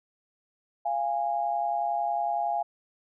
sine tone pair together, 692 / 822.9 Hz, F5 / G#5, -16 / -16 cents, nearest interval minor third, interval 300 cents, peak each -28 dBFS, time 0.85-2.63 s, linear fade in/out 10 ms, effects none

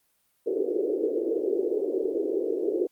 pink band-pass noise, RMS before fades -27 dBFS, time 0.46-2.87 s, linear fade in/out 10 ms, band 350 to 460 Hz, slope 48 dB/octave, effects white hiss -70 dBFS RMS until 2.91 s + Opus 32 kbps

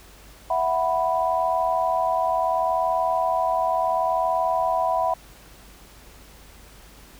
sine chord, E suspended second, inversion none, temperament equal, 659.3 / 740 / 987.8 Hz, E5 / F#5 / B5, 0 / 0 / 0 cents, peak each -24 dBFS, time 0.5-5.14 s, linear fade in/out 5 ms, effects added 50 Hz sine -49 dBFS peak until 7.19 s + pink hiss -49 dBFS RMS until 7.19 s

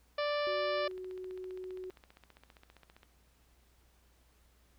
harmonic tone, 587.3 Hz, D5, in tune, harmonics 1 / 2 / 3 / 4 / 5 / 6 / 7 / 8 / 9, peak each -32 / -38 / -42 / -44 / -46 / -48 / -49 / -50 / -51 dBFS, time 0.18-0.88 s, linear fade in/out 5 ms
sine tone, 370.5 Hz, F#4, 2 cents sharp, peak -40 dBFS, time 0.47-1.9 s, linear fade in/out 0 ms
click train, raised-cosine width 0.3 ms, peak -39 dBFS, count 35, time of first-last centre 0.78-3.032 s, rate 15.1 Hz
effects added 60 Hz sine -66 dBFS peak until 4.78 s + pink hiss -70 dBFS RMS until 4.78 s

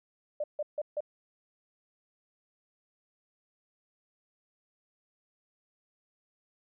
sine tone bursts, 596 Hz, D5, 25 cents sharp, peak -29 dBFS, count 4, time 0.4-1.006 s, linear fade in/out 5 ms, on 39 ms, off 150 ms, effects none

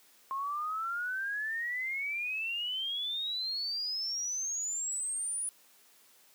sine exponential sweep, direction up, 1064 to 9930 Hz, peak -32 dBFS, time 0.31-5.49 s, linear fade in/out 0 ms, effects white hiss -62 dBFS RMS until 6.34 s + high-pass 200 Hz 12 dB/octave

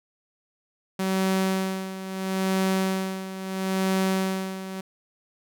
sawtooth tone with tremolo, 190 Hz, F#3, 46 cents sharp, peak -17 dBFS, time 0.99-4.81 s, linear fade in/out 5 ms, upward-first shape sine, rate 0.75 Hz, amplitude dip 75%, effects none

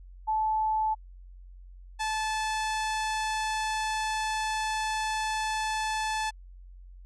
sine / sawtooth tone pair in turn, 870 / 870 Hz, A5 / A5, -20 / -20 cents, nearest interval unison, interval 0 cents, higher neither, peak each -24 dBFS, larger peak neither, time 0.27-0.95 / 1.99-6.31 s, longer second, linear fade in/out 20 ms, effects added 45 Hz sine -45 dBFS peak until 7.05 s + resampled to 22050 Hz

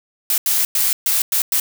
blue noise bursts at uneven times, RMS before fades -17 dBFS, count 6, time 0.3-0.38 / 0.46-0.65 / 0.75-0.93 / 1.06-1.22 / 1.32-1.42 / 1.52-1.6 s, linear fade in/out 2 ms, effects none

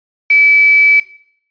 sine tone with quantisation, 2301 Hz, D7, 36 cents flat, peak -6 dBFS, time 0.3-1 s, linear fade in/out 5 ms, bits 4, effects noise-tail reverb RT60 0.6 s tail -17 dB re dry + resampled to 11025 Hz

